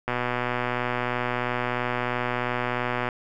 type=click train; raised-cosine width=0.5 ms; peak=-11 dBFS; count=371; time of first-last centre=0.08-3.088 s; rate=123 Hz; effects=none